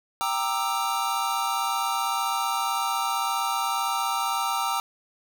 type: chord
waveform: square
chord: E half-diminished seventh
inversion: first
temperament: equal with one note detuned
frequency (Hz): 784 / 932.3 / 1196.6 / 1318.5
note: G5 / Bb5 / D6 / E6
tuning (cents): 0 / 0 / +32 / 0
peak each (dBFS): -31 / -30 / -32 / -30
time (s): 0.21-4.8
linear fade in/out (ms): 0
effects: none